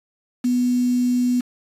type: tone with quantisation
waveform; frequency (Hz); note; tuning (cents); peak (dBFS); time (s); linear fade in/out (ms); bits
sine; 246.9; B3; 0; -16; 0.44-1.41; 10; 6
effects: resampled to 32000 Hz